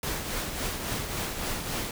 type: noise with tremolo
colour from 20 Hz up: pink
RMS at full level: -30 dBFS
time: 0.03-1.91 s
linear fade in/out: 2 ms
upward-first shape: triangle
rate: 3.6 Hz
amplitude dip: 50%
effects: none